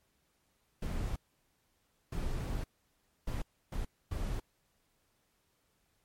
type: noise bursts at uneven times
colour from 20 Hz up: brown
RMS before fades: -35 dBFS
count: 5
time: 0.82-1.16 / 2.12-2.64 / 3.27-3.42 / 3.72-3.85 / 4.11-4.4 s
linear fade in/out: 5 ms
effects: pink hiss -75 dBFS RMS until 6.04 s + MP3 64 kbps